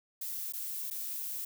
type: noise with dropouts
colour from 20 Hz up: violet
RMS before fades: -38 dBFS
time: 0.21-1.45 s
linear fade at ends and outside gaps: 5 ms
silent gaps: 0.524-0.535 / 0.902-0.909 s
effects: none